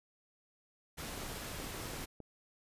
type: noise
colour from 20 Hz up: pink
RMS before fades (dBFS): -43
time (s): 0.97-2.06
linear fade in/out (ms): 20
type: clicks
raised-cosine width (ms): 2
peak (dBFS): -34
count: 12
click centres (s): 1.177 / 1.234 / 1.317 / 1.516 / 1.6 / 1.643 / 1.748 / 1.801 / 1.857 / 1.935 / 2.009 / 2.203
effects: resampled to 32000 Hz